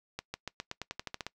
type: accelerating click train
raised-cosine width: 0.2 ms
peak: -19 dBFS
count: 12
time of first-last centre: 0.19-1.266 s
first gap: 150 ms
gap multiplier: 0.91
effects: noise-tail reverb RT60 0.1 s tail -22 dB re dry